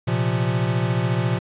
square chord, Bb suspended second, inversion none, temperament equal with one note detuned, 116.54 / 130.81 / 172.71 Hz, Bb2 / C3 / F3, 0 / 0 / -19 cents, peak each -23 / -25 / -26 dBFS, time 0.07-1.39 s, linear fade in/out 10 ms, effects resampled to 8000 Hz + 9-bit

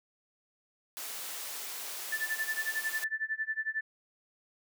white high-pass noise, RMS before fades -40 dBFS, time 0.97-3.04 s, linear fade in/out 0 ms, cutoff 420 Hz, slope 12 dB/octave
sine tone with tremolo, 1760 Hz, A6, in tune, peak -28 dBFS, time 2.12-3.81 s, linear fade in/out 5 ms, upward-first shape sine, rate 11 Hz, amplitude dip 95%
effects none

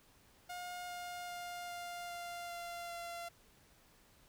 sawtooth tone with pitch steps, 714 / 709.5 / 705 / 700.5 / 696.1 / 691.7 / 687.3 Hz, F5 / F5 / F5 / F5 / F5 / F5 / F5, +38 / +27 / +16 / +5 / -6 / -17 / -28 cents, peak -39 dBFS, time 0.49-3.29 s, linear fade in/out 10 ms, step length 400 ms, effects pink hiss -66 dBFS RMS until 4.28 s

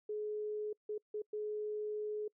sine tone bursts at uneven times, 423.2 Hz, G#4, 33 cents sharp, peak -36 dBFS, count 4, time 0.09-0.73 / 0.89-0.98 / 1.14-1.22 / 1.33-2.28 s, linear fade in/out 5 ms, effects noise-tail reverb RT60 0.1 s tail -26 dB re dry

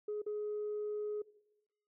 sine tone with dropouts, 419.9 Hz, G#4, 19 cents sharp, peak -34 dBFS, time 0.08-1.22 s, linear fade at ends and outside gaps 5 ms, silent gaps 0.219-0.263 s, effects noise-tail reverb RT60 0.9 s tail -20 dB re dry + tanh soft clip ceiling -32 dBFS

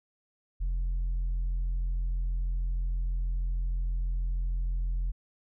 sine tone, 43.15 Hz, F1, 20 cents flat, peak -24 dBFS, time 0.6-5.12 s, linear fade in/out 20 ms, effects tanh soft clip ceiling -26 dBFS

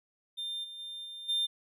triangle tone with level steps, 3600 Hz, A7, 39 cents sharp, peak -33 / -41 / -38 / -40 / -26 dBFS, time 0.37-1.47 s, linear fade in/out 20 ms, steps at 0.63 / 0.78 / 1.04 / 1.28 s, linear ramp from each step 20 ms, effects none

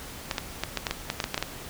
clicks, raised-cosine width 0.2 ms, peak -9 dBFS, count 12, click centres 0.312 / 0.382 / 0.636 / 0.773 / 0.868 / 0.91 / 1.101 / 1.202 / 1.241 / 1.344 / 1.378 / 1.426 s, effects pink hiss -41 dBFS RMS until 1.69 s

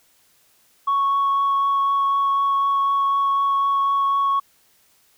sine tone with vibrato, 1108.7 Hz, C#6, in tune, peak -15 dBFS, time 0.87-4.4 s, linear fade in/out 10 ms, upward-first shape triangle, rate 4 Hz, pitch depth 8 cents each way, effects tanh soft clip ceiling -14 dBFS + white hiss -59 dBFS RMS until 5.17 s

